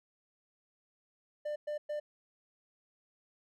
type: tone bursts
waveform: triangle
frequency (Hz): 596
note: D5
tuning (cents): +25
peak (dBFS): -32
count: 3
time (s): 1.45-2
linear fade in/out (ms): 10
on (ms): 110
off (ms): 110
effects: none